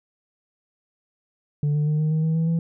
sine tone with pitch steps, 146.83 / 149.4 / 152.01 / 154.67 / 157.37 / 160.12 / 162.92 / 165.77 Hz, D3 / D3 / D#3 / D#3 / D#3 / D#3 / E3 / E3, 0 / +30 / -40 / -10 / +20 / +50 / -20 / +10 cents, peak -16 dBFS, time 1.63-2.59 s, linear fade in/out 2 ms, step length 120 ms, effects tanh soft clip ceiling -18 dBFS

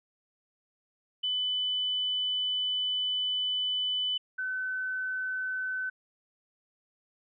sine tone pair in turn, 3000 / 1516.6 Hz, F#7 / F#6, +23 / +42 cents, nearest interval octave, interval 1181 cents, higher first, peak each -27 / -30 dBFS, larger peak first, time 1.23-4.18 / 4.38-5.9 s, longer first, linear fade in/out 10 ms, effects none

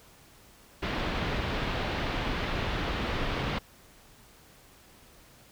pink low-pass noise, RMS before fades -31 dBFS, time 0.82-3.59 s, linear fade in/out 10 ms, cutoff 3800 Hz, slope 24 dB/octave, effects pink hiss -56 dBFS RMS until 5.51 s

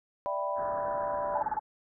sine chord, E minor seventh, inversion third, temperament equal, 587.3 / 659.3 / 784 / 987.8 Hz, D5 / E5 / G5 / B5, 0 / 0 / 0 / 0 cents, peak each -33 / -38 / -38 / -33 dBFS, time 0.26-1.42 s, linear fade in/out 0 ms
white low-pass noise, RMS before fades -44 dBFS, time 0.55-1.6 s, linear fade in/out 50 ms, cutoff 1700 Hz, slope 96 dB/octave
sine tone bursts, 859 Hz, A5, 42 cents flat, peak -26 dBFS, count 5, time 1.35-1.593 s, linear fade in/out 5 ms, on 27 ms, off 27 ms
effects none

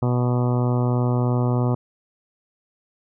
harmonic tone, 123.1 Hz, B2, 5 cents flat, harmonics 1 / 2 / 3 / 4 / 5 / 6 / 7 / 8 / 9 / 10, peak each -19 / -25 / -29 / -31 / -33 / -35 / -36 / -37 / -38 / -39 dBFS, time 0.02-1.75 s, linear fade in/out 5 ms, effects none

